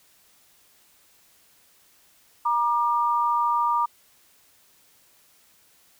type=tone pair together; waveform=sine; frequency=948.5 / 1195 Hz; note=A#5 / D6; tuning=+30 / +30 cents; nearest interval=major third; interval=400 cents; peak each=-22 / -23 dBFS; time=2.45-3.86 s; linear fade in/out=10 ms; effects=white hiss -59 dBFS RMS until 5.99 s